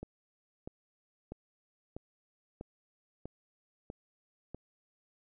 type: click train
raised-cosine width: 2 ms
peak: -28 dBFS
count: 8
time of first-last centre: 0.03-4.546 s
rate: 1.55 Hz
effects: none